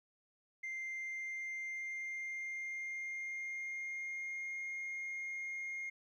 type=tone with pitch glide; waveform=sine; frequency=2093 to 2132 Hz; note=C7 to C7; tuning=0 to +32 cents; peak=-37 dBFS; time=0.63-5.9 s; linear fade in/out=10 ms; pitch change=+32 cents; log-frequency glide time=0.95-4.63 s; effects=tanh soft clip ceiling -38 dBFS + 13-bit